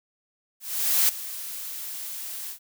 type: noise with ADSR envelope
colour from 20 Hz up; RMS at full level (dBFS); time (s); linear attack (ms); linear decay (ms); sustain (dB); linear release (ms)
blue; -19; 0.6-2.59; 490; 3; -16; 91
effects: none